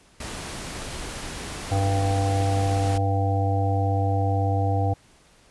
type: noise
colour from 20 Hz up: pink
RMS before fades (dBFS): -34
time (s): 0.2-2.98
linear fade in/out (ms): 5
type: harmonic tone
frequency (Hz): 98.2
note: G2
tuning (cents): +4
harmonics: 1 / 3 / 5 / 7 / 8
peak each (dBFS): -21 / -31 / -31 / -30 / -29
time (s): 1.71-4.94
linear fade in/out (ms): 10
effects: pink hiss -56 dBFS RMS until 5.5 s + resampled to 24000 Hz